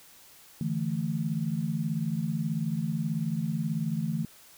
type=chord; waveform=sine; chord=D suspended second; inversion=none; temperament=just; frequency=146.83 / 165.19 / 220.2 Hz; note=D3 / E3 / A3; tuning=0 / +4 / +2 cents; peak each=-33 / -30 / -32 dBFS; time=0.61-4.25 s; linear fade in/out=2 ms; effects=white hiss -54 dBFS RMS until 4.57 s